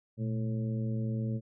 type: harmonic tone with a mistuned harmonic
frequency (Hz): 109.8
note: A2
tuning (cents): -3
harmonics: 1 / 2 / 3 / 4 / 5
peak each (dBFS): -31 / -35 / -45 / -46 / -47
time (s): 0.17-1.41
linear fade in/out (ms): 50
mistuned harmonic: 1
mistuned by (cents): +120
effects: none